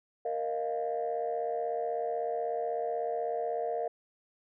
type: chord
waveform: sine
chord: Bb suspended fourth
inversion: none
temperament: equal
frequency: 466.2 / 622.3 / 698.5 Hz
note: Bb4 / Eb5 / F5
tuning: 0 / 0 / 0 cents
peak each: -33 / -35 / -33 dBFS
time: 0.25-3.88 s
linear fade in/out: 5 ms
effects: tanh soft clip ceiling -23 dBFS